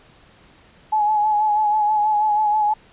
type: tone with vibrato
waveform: sine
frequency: 847 Hz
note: G#5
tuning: 34 cents sharp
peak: -15 dBFS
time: 0.92-2.74 s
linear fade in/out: 10 ms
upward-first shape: sine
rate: 6.2 Hz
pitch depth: 37 cents each way
effects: pink hiss -51 dBFS RMS until 2.92 s + resampled to 8000 Hz